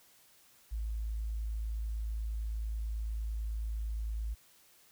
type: tone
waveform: sine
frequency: 54.5 Hz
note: A1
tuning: 16 cents flat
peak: -33 dBFS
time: 0.71-4.35 s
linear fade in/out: 20 ms
effects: white hiss -63 dBFS RMS until 4.91 s